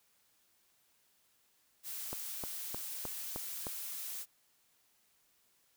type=noise; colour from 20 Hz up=blue; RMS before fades=-42 dBFS; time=1.83-4.26 s; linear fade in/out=50 ms
type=click train; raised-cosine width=1 ms; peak=-26 dBFS; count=6; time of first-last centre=2.13-3.668 s; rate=3.25 Hz
effects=white hiss -72 dBFS RMS until 5.76 s